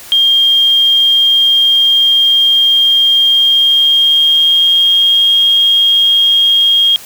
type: tone with pitch glide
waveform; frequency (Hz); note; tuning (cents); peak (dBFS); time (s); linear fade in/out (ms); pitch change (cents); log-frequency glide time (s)
sine; 3213 to 3247; G7 to G#7; +42 to -40; -6; 0.12-6.96; 0; +18; 3.24-5.37
effects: white hiss -33 dBFS RMS until 7.05 s